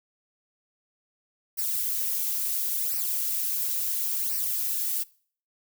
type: noise with flanger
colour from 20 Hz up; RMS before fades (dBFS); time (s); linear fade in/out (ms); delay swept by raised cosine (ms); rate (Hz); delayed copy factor
violet; -28; 1.57-5.04; 20; 0.28 to 5.38; 0.72; -0.75
effects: noise-tail reverb RT60 0.5 s tail -23 dB re dry